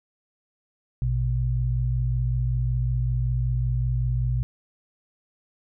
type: tone pair together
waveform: sine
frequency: 58.16 / 123.47 Hz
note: A#1 / B2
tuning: -3 / 0 cents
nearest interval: octave + minor second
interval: 1303 cents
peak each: -25 / -23 dBFS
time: 1.02-4.43 s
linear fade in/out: 0 ms
effects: none